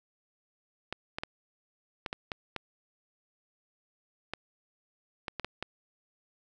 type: clicks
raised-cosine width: 0.3 ms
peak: -18 dBFS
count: 12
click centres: 0.926 / 1.185 / 1.235 / 2.062 / 2.129 / 2.318 / 2.563 / 4.336 / 5.282 / 5.397 / 5.446 / 5.626 s
effects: none